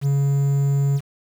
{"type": "tone with quantisation", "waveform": "triangle", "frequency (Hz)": 140, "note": "C#3", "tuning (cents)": 18, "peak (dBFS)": -14, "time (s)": [0.01, 1.01], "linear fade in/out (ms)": 50, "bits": 7, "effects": []}